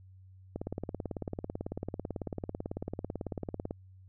click train, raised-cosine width 2 ms, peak -22 dBFS, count 58, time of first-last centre 0.56-3.709 s, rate 18.1 Hz, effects added 94 Hz sine -52 dBFS peak until 4.08 s

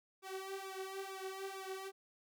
sawtooth tone with flanger, 384.5 Hz, G4, 33 cents flat, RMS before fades -45 dBFS, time 0.22-1.92 s, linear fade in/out 50 ms, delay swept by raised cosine 0.82 to 3.62 ms, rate 2.2 Hz, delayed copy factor +1, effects none

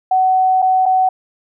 sine tone with dropouts, 750 Hz, F#5, 23 cents sharp, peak -10 dBFS, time 0.11-1.09 s, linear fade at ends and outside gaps 5 ms, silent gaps 0.62-0.624 / 0.857-0.861 s, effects none

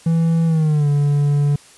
triangle tone with pitch glide, 165 to 144.47 Hz, E3 to D3, +2 to -28 cents, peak -11 dBFS, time 0.06-1.56 s, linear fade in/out 5 ms, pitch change -230 cents, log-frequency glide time 0.46-0.88 s, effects white hiss -46 dBFS RMS until 1.77 s + resampled to 24000 Hz

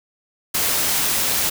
white noise, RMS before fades -20 dBFS, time 0.54-1.5 s, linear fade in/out 10 ms, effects none

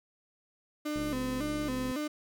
35% pulse tone with vibrato, 277.2 Hz, C#4, in tune, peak -30 dBFS, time 0.85-2.08 s, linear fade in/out 10 ms, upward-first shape square, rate 1.8 Hz, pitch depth 140 cents each way
click train, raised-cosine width 3 ms, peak -29 dBFS, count 68, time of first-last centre 0.96-1.913 s, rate 70.3 Hz
effects none

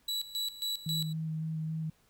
40% pulse tone with tremolo, 3932 Hz, B7, 8 cents flat, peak -30 dBFS, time 0.08-1.13 s, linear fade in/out 5 ms, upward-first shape square, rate 3.7 Hz, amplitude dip 80%
sine tone with vibrato, 158.6 Hz, D#3, 33 cents sharp, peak -32 dBFS, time 0.86-1.9 s, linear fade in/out 5 ms, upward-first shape square, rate 3.6 Hz, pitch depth 10 cents each way
effects pink hiss -68 dBFS RMS until 2.09 s

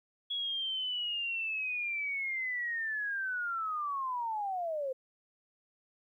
sine linear sweep, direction down, 3361 to 509 Hz, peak -32 dBFS, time 0.3-4.93 s, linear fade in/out 10 ms, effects 12-bit

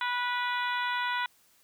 harmonic tone, 490 Hz, B4, 14 cents flat, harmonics 2 / 3 / 4 / 5 / 6 / 7 / 8, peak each -31 / -33 / -36 / -40 / -44 / -39 / -44 dBFS, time 0.01-1.26 s, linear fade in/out 2 ms, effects white hiss -64 dBFS RMS until 1.63 s

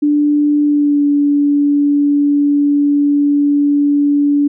sine tone with pitch glide, 294.1 to 288.2 Hz, D4 to D4, +3 to -33 cents, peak -9 dBFS, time 0.02-4.48 s, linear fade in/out 10 ms, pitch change -36 cents, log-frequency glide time 0.63-1.04 s, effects none

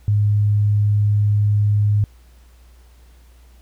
sine tone, 103.83 Hz, G#2, in tune, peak -13 dBFS, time 0.08-2.04 s, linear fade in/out 0 ms, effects added 60 Hz sine -45 dBFS peak until 3.61 s + pink hiss -57 dBFS RMS until 3.61 s

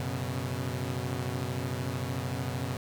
sawtooth chord, F# suspended fourth, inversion none, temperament equal with one note detuned, 92.5 / 123.47 / 136.76 Hz, F#2 / B2 / C#3, 0 / 0 / -23 cents, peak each -33 / -30 / -32 dBFS, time 0-2.77 s, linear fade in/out 0 ms, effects 9-bit

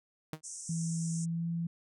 sawtooth tone with exponential decay, 156.5 Hz, D#3, 10 cents sharp, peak -29 dBFS, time 0.33-0.41 s, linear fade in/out 2 ms, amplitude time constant 17 ms
white band-pass noise, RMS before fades -44 dBFS, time 0.43-1.26 s, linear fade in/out 20 ms, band 5600 to 9200 Hz, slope 96 dB/octave
sine tone with pitch glide, 164.81 to 168.37 Hz, E3 to E3, 0 to +37 cents, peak -31 dBFS, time 0.69-1.67 s, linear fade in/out 5 ms, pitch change +37 cents, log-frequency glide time 1.1-1.49 s
effects none

